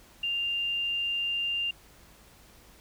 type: tone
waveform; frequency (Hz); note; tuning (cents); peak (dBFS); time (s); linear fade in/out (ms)
sine; 2794; F7; 0; -27; 0.23-1.71; 5
effects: added 54 Hz sine -62 dBFS peak until 2.8 s + pink hiss -56 dBFS RMS until 2.8 s